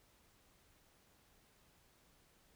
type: silence
effects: pink hiss -70 dBFS RMS until 2.55 s